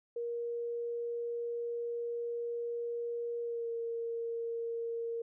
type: tone with pitch glide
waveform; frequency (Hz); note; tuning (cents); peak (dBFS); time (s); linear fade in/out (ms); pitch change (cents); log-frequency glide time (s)
sine; 471.8 to 463.2; A#4 to A#4; +21 to -11; -34; 0.16-5.22; 5; -32; 3.42-3.7
effects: none

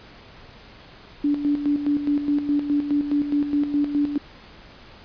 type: tone with tremolo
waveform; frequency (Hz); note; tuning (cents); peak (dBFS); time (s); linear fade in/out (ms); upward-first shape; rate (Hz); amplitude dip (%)
sine; 290; D4; -22; -17; 1.24-4.18; 5; square; 4.8; 60
effects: pink hiss -46 dBFS RMS until 5.04 s + resampled to 11025 Hz

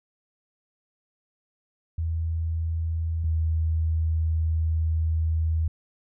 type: tone pair in turn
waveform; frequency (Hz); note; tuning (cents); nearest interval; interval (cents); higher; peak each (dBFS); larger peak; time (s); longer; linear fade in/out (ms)
sine; 81.7 / 80.39; E2 / E2; -15 / -43; unison; 28; first; -24 / -21; second; 1.98-3.24 / 3.24-5.68; second; 5
effects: none

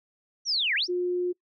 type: linear two-way sweep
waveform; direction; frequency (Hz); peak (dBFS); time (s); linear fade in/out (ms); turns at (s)
sine; down then up; 5910 to 1568 to 5910; -23; 0.45-0.88; 50; 0.75
type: tone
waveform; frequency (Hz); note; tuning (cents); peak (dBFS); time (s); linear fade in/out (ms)
sine; 357.3; F4; +40; -24; 0.88-1.33; 20
effects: noise-tail reverb RT60 0.1 s tail -24 dB re dry

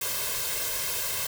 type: noise with comb filter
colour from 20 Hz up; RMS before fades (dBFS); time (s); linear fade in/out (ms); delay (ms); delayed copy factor
white; -30; 0.01-1.27; 5; 1.9; +0.85
effects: none

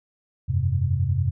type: chord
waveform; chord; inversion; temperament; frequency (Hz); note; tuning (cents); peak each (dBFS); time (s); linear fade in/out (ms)
sine; F suspended second; none; equal with one note detuned; 87.31 / 98.4 / 130.81; F2 / G2 / C3; 0 / +7 / 0; -24; 0.48-1.31; 20
effects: none

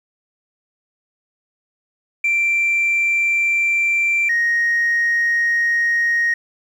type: tone pair in turn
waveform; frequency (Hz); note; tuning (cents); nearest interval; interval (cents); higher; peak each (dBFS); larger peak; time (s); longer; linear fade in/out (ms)
sine; 2353 / 1871.2; D7 / A#6; +3 / +6; major third; 397; first; -13; neither; 2.24-4.29 / 4.29-6.34; neither; 5
effects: tanh soft clip ceiling -12 dBFS + 8-bit

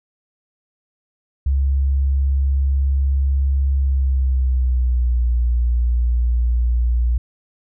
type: tone with pitch glide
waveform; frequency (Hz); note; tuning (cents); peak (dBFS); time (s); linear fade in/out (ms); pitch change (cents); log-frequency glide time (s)
sine; 68.2 to 59.72; C#2 to A#1; -28 to +43; -14; 1.46-7.18; 5; -229; 3.77-5.26
effects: none

